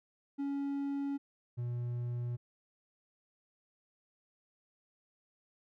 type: tone pair in turn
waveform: triangle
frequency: 280 / 120.83 Hz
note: C#4 / B2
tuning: +18 / -37 cents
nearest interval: octave + minor third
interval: 1455 cents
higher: first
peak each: -31 / -32 dBFS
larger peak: first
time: 0.38-1.18 / 1.57-2.37 s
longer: neither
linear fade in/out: 20 ms
effects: none